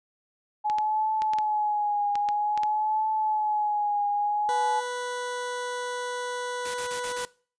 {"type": "tone with vibrato", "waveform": "sine", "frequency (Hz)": 844, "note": "G#5", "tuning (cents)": 28, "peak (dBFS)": -23, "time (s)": [0.64, 4.81], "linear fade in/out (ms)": 20, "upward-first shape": "triangle", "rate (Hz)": 0.51, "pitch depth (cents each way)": 54}
{"type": "clicks", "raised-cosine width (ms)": 0.2, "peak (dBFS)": -18, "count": 9, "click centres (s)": [0.699, 0.785, 1.22, 1.335, 1.386, 2.155, 2.288, 2.576, 2.634]}
{"type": "tone", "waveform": "20% pulse", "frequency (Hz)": 492.7, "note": "B4", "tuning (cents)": -4, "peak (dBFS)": -25, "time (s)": [4.49, 7.25], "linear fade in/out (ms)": 0}
{"type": "noise bursts", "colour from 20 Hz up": "white", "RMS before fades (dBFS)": -36, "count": 5, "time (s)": [6.65, 7.254], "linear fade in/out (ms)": 5, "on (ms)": 92, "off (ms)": 36}
{"effects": ["noise-tail reverb RT60 0.4 s tail -21 dB re dry", "resampled to 22050 Hz"]}